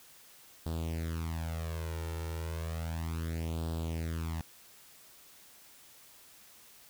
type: tone with flanger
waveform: sawtooth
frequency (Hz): 81.8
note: E2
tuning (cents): -13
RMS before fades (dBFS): -36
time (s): 0.66-4.41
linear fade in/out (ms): 0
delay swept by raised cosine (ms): 0.23 to 2.23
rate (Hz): 0.33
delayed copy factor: +0.85
effects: white hiss -57 dBFS RMS until 6.89 s